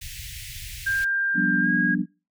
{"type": "band-stop noise", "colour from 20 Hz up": "pink", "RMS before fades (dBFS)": -37, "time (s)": [0.01, 1.05], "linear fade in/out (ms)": 10, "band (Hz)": [130, 1900], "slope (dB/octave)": 48}
{"type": "tone with pitch glide", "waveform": "sine", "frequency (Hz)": [1593, 1637.8], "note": ["G6", "G#6"], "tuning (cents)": [27, -25], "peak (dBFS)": -21, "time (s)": [0.86, 1.95], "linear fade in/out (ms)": 10, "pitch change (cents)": 48, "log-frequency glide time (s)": [1.6, 1.7]}
{"type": "chord", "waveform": "sine", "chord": "G dominant seventh", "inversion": "third", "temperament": "just", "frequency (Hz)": [176.4, 196, 245, 294], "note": ["F3", "G3", "B3", "D4"], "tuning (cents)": [18, 0, -14, 2], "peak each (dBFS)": -27, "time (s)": [1.34, 2.06], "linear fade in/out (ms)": 50}
{"effects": ["noise-tail reverb RT60 0.3 s tail -22 dB re dry"]}